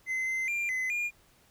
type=tone with pitch steps; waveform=triangle; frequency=2054 / 2067 / 2386 / 2035 / 2417 Hz; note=C7 / C7 / D7 / C7 / D7; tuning=-33 / -22 / +27 / -49 / +49 cents; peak=-27 dBFS; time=0.06-1.11 s; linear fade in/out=50 ms; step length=210 ms; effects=pink hiss -63 dBFS RMS until 1.5 s